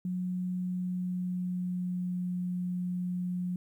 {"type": "tone with pitch glide", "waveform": "sine", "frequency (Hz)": [181.7, 179.61], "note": ["F#3", "F3"], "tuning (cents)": [-31, 49], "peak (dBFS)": -30, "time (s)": [0.05, 3.56], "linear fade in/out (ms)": 2, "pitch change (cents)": -20, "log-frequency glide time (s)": [0.59, 2.37], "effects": ["11-bit"]}